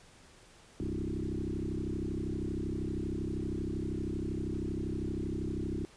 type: tone with frequency modulation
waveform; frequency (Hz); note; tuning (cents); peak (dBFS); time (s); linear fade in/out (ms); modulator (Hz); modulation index
sine; 200; G3; +35; -32; 0.8-5.85; 0; 32.7; 5.1
effects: pink hiss -58 dBFS RMS until 5.96 s + resampled to 22050 Hz